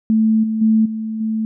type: tone with level steps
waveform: sine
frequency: 220 Hz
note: A3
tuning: in tune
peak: -11 / -17 / -10 / -21 / -17 dBFS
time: 0.1-1.45 s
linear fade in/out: 0 ms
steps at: 0.43 / 0.61 / 0.85 / 1.2 s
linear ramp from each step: 10 ms
effects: none